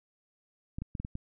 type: clicks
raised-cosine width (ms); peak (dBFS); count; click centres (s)
5; -24; 6; 0.785 / 0.82 / 0.952 / 1 / 1.049 / 1.154
effects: none